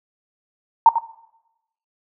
sine tone with echo, 913 Hz, A#5, 36 cents flat, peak -5 dBFS, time 0.86-0.89 s, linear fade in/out 2 ms, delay 95 ms, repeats 1, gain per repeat -11 dB, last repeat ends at 0.985 s, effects noise-tail reverb RT60 0.9 s tail -18 dB re dry

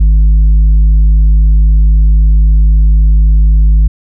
triangle tone with tanh clipping, 51.91 Hz, G#1, in tune, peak -4 dBFS, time 0-3.88 s, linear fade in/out 10 ms, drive 9 dB, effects none

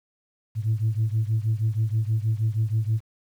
sine beating tone pair, 107.9 / 114.2 Hz, A2 / A#2, -33 / -35 cents, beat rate 6.3 Hz, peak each -22 / -24 dBFS, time 0.55-3.01 s, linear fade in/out 50 ms, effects tanh soft clip ceiling -16 dBFS + 9-bit

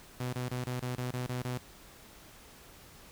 sawtooth tone bursts, 125.1 Hz, B2, 23 cents sharp, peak -29 dBFS, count 9, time 0.2-1.578 s, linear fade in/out 5 ms, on 130 ms, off 26 ms, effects pink hiss -54 dBFS RMS until 3.11 s

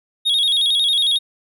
triangle tone with vibrato, 3521 Hz, A7, in tune, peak -13 dBFS, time 0.25-1.19 s, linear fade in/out 20 ms, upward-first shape square, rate 11 Hz, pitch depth 92 cents each way, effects none

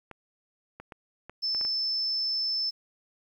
clicks, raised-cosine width 0.5 ms, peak -27 dBFS, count 7, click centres 0.113 / 0.8 / 0.922 / 1.296 / 1.548 / 1.612 / 1.65 s
sine tone, 5274 Hz, E8, in tune, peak -26 dBFS, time 1.42-2.71 s, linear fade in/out 20 ms
effects 10-bit

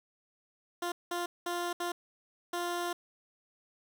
15% pulse tone bursts at uneven times, 349.2 Hz, F4, in tune, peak -26 dBFS, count 5, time 0.82-0.92 / 1.11-1.26 / 1.46-1.73 / 1.8-1.92 / 2.53-2.93 s, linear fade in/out 5 ms, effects none

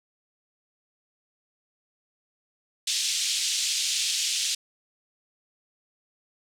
pink band-pass noise, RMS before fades -27 dBFS, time 2.87-4.55 s, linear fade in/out 5 ms, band 3100 to 8200 Hz, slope 24 dB/octave, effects none

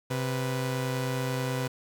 sawtooth tone pair together, 130.82 / 493.9 Hz, C3 / B4, 0 / 0 cents, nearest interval octave + major seventh, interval 2300 cents, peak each -25 / -30 dBFS, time 0.1-1.68 s, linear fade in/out 10 ms, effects none

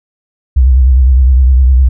sine tone with vibrato, 64.4 Hz, C2, 27 cents flat, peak -3 dBFS, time 0.56-1.89 s, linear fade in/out 10 ms, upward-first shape sine, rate 9.8 Hz, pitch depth 90 cents each way, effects none

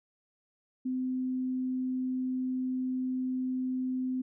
sine tone, 256.5 Hz, C4, 34 cents flat, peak -29 dBFS, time 0.85-4.22 s, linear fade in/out 10 ms, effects none

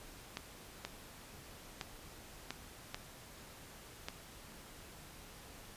clicks, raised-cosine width 0.2 ms, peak -22 dBFS, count 6, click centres 0.371 / 0.85 / 1.812 / 2.506 / 2.945 / 4.085 s, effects pink hiss -54 dBFS RMS until 5.76 s + resampled to 32000 Hz

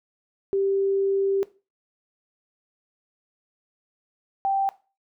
sine tone pair in turn, 392 / 782.5 Hz, G4 / G5, 0 / -3 cents, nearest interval octave, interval 1197 cents, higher second, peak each -20 dBFS, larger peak neither, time 0.53-1.43 / 4.45-4.69 s, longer first, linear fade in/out 0 ms, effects noise-tail reverb RT60 0.3 s tail -17 dB re dry

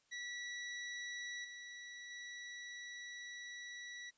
sawtooth tone with level steps, 1946 Hz, B6, 26 cents flat, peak -39 / -45 / -43 dBFS, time 0.11-4.11 s, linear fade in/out 20 ms, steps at 1.44 / 2.1 s, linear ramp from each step 10 ms, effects white hiss -75 dBFS RMS until 4.17 s + resampled to 16000 Hz

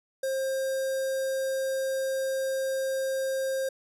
square tone with notch filter, 532 Hz, C5, 29 cents sharp, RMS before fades -29 dBFS, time 0.23-3.69 s, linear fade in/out 5 ms, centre 2600 Hz, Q 0.79, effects resampled to 32000 Hz

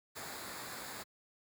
pink noise with comb filter, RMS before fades -45 dBFS, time 0.15-1.04 s, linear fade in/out 20 ms, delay 0.34 ms, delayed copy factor -0.6, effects high-pass 100 Hz 12 dB/octave

